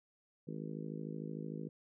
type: harmonic tone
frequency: 53.3 Hz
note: G#1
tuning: 46 cents sharp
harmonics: 3 / 4 / 5 / 6 / 7 / 8 / 9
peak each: -44 / -46 / -48 / -50 / -51 / -52 / -53 dBFS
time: 0.47-1.69 s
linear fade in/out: 10 ms
effects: none